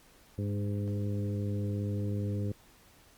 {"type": "harmonic tone with a mistuned harmonic", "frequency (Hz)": 102.1, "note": "G#2", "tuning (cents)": -29, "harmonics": [1, 2, 3, 4, 5], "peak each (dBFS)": [-31, -37, -41, -43, -45], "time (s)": [0.38, 2.52], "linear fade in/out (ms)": 5, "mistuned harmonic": 3, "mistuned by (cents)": -16, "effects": ["pink hiss -60 dBFS RMS until 3.17 s", "Opus 48 kbps"]}